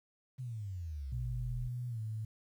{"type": "exponential sweep", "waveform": "sine", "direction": "down", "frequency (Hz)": [132.7, 36.55], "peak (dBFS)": -38, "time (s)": [0.38, 1.69], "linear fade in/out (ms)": 20}
{"type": "tone with pitch glide", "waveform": "sine", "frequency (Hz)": [122.9, 109.49], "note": ["B2", "A2"], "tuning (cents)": [-8, -8], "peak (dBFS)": -36, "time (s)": [1.12, 2.25], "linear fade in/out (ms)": 5, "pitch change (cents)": -200, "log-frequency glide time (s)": [1.88, 2]}
{"effects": ["11-bit"]}